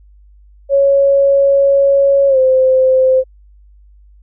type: tone with pitch glide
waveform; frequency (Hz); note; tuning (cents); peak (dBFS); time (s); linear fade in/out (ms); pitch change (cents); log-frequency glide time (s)
sine; 554.4 to 520.3; C#5 to C5; 0 to -10; -7; 0.69-3.24; 50; -110; 2.28-2.38
effects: added 50 Hz sine -41 dBFS peak until 4.22 s